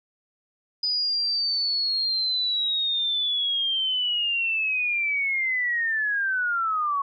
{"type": "linear sweep", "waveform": "sine", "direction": "down", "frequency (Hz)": [4978, 1100], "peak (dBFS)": -22, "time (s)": [0.83, 7.02], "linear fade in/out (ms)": 5, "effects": []}